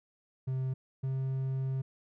triangle tone pair in turn, 130.81 / 132.79 Hz, C3 / C3, 0 / +26 cents, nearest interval unison, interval 26 cents, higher second, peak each -28 dBFS, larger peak neither, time 0.47-0.74 / 1.03-1.82 s, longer second, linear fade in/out 10 ms, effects none

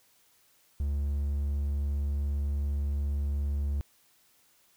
triangle tone, 71.3 Hz, C#2, 49 cents sharp, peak -25 dBFS, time 0.8-3.81 s, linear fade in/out 0 ms, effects white hiss -65 dBFS RMS until 4.76 s

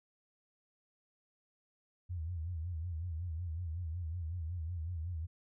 sine tone with vibrato, 84.1 Hz, E2, 35 cents sharp, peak -36 dBFS, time 2.09-5.27 s, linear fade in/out 20 ms, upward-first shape sine, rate 5.4 Hz, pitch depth 130 cents each way, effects none

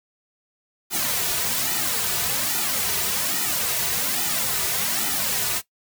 white noise with flanger, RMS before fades -24 dBFS, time 0.9-5.62 s, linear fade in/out 50 ms, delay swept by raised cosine 1.8 to 3.8 ms, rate 1.2 Hz, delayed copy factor -0.95, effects noise-tail reverb RT60 0.1 s tail -17 dB re dry

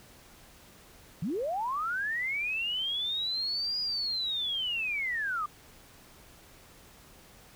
sine linear two-way sweep, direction up then down, 140 to 4929 to 1171 Hz, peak -29 dBFS, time 1.22-5.46 s, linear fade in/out 5 ms, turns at 3.8 s, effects pink hiss -55 dBFS RMS until 7.55 s

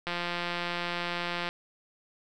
click train, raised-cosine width 0.3 ms, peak -16 dBFS, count 248, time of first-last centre 0.07-1.49 s, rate 174 Hz, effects none

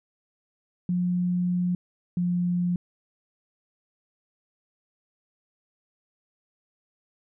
sine tone pair in turn, 178.4 / 176.66 Hz, F3 / F3, +37 / +20 cents, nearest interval unison, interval 17 cents, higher first, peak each -22 dBFS, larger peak neither, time 0.89-1.75 / 2.17-2.76 s, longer first, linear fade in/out 2 ms, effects none

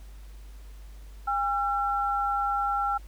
sine tone pair together, 807 / 1354.8 Hz, G#5 / E6, -50 / +47 cents, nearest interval major sixth, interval 897 cents, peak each -27 dBFS, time 1.27-2.98 s, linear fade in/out 10 ms, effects added 50 Hz sine -42 dBFS peak until 3.07 s + pink hiss -58 dBFS RMS until 3.07 s

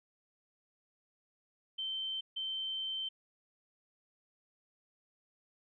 sine tone bursts at uneven times, 3105 Hz, G7, 17 cents flat, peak -35 dBFS, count 2, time 1.78-2.21 / 2.36-3.09 s, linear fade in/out 10 ms, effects none

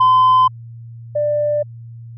sine tone pair in turn, 1024 / 592.1 Hz, C6 / D5, -38 / +14 cents, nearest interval major sixth, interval 948 cents, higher first, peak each -6 / -14 dBFS, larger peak first, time 0-0.48 / 1.15-1.63 s, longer neither, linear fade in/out 10 ms, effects tanh soft clip ceiling -7 dBFS + added 116 Hz sine -32 dBFS peak until 2.17 s

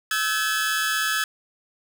sawtooth tone cluster, 1303 / 1543 / 1699 Hz, E6 / G6 / G#6, -20 / -28 / +39 cents, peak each -24 / -24 / -21 dBFS, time 0.11-1.24 s, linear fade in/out 2 ms, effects none

